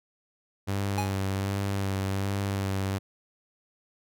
sawtooth tone with vibrato, 98 Hz, G2, in tune, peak -23 dBFS, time 0.67-2.99 s, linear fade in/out 20 ms, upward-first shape sine, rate 1.3 Hz, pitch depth 25 cents each way
square tone with exponential decay, 831 Hz, G#5, 1 cent sharp, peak -26 dBFS, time 0.98-1.21 s, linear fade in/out 1 ms, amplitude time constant 49 ms
effects none

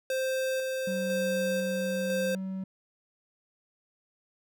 square tone with tremolo, 523.3 Hz, C5, in tune, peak -28 dBFS, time 0.1-2.35 s, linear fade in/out 2 ms, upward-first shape square, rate 1 Hz, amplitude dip 25%
triangle tone, 190 Hz, F#3, 46 cents sharp, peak -30 dBFS, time 0.87-2.64 s, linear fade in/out 5 ms
effects none

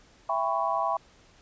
sine chord, C# half-diminished seventh, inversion first, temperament just, 665.2 / 798.3 / 997.9 / 1108.7 Hz, E5 / G5 / B5 / C#6, +16 / +31 / +18 / 0 cents, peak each -30 dBFS, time 0.29-0.97 s, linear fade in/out 5 ms, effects pink hiss -58 dBFS RMS until 1.41 s + resampled to 16000 Hz

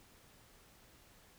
silence, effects pink hiss -63 dBFS RMS until 1.38 s

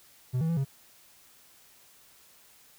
triangle tone with pitch steps, 126.4 / 162 / 167.2 / 136.2 Hz, B2 / E3 / E3 / C#3, +41 / -30 / +25 / -30 cents, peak -23 dBFS, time 0.33-0.65 s, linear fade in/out 20 ms, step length 80 ms, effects white hiss -58 dBFS RMS until 2.78 s

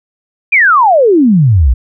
sine exponential sweep, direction down, 2489 to 55 Hz, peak -4 dBFS, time 0.52-1.74 s, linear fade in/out 10 ms, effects none

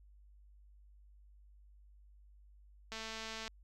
click train, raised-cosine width 0.2 ms, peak -27 dBFS, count 125, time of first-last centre 2.92-3.479 s, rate 222 Hz, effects added 50 Hz sine -58 dBFS peak until 3.63 s

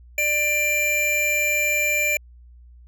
square tone pair together, 592.2 / 2369 Hz, D5 / D7, +14 / +14 cents, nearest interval 2 octaves, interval 2400 cents, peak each -29 / -20 dBFS, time 0.18-2.17 s, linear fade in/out 2 ms, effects added 60 Hz sine -44 dBFS peak until 2.87 s

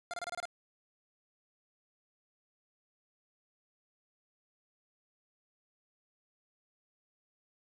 25% pulse tone bursts, 698.5 Hz, F5, in tune, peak -33 dBFS, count 7, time 0.11-0.454 s, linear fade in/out 0 ms, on 26 ms, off 27 ms, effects resampled to 24000 Hz

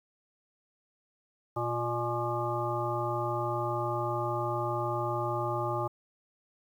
harmonic tone with a mistuned harmonic, 120 Hz, B2, 49 cents flat, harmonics 1 / 3 / 5 / 7 / 9 / 10, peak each -35 / -35 / -36 / -35 / -39 / -36 dBFS, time 1.56-5.88 s, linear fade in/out 10 ms, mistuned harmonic 3, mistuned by -34 cents, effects 10-bit

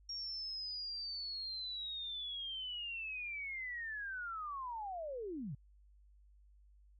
sine linear sweep, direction down, 5588 to 115.9 Hz, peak -40 dBFS, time 0.09-5.55 s, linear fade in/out 5 ms, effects added 50 Hz sine -61 dBFS peak until 6.99 s

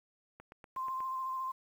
click train, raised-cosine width 0.5 ms, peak -35 dBFS, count 6, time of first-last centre 0.4-1.005 s, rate 8.27 Hz
sine tone with vibrato, 1046 Hz, C6, 1 cent flat, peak -34 dBFS, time 0.76-1.52 s, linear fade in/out 10 ms, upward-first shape square, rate 14 Hz, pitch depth 15 cents each way
effects 10-bit

